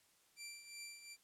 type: tone with tremolo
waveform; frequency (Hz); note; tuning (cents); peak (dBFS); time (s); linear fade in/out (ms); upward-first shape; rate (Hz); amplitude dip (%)
15% pulse; 2351; D7; +1; -40; 0.36-1.17; 50; triangle; 2.7; 70
effects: white hiss -72 dBFS RMS until 1.23 s + low-pass 12000 Hz 12 dB/octave